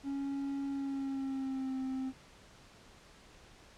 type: tone with pitch glide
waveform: triangle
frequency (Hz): 277.2 to 262.6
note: C#4 to C4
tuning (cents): 0 to +6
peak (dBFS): -32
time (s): 0.03-2.13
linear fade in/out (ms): 50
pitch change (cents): -94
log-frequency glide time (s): 0.69-1.76
effects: pink hiss -58 dBFS RMS until 3.77 s + low-pass 7000 Hz 12 dB/octave